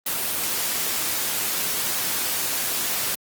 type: noise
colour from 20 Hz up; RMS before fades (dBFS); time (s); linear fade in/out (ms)
white; -25; 0.06-3.15; 5
effects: high-pass 100 Hz 12 dB/octave + Opus 24 kbps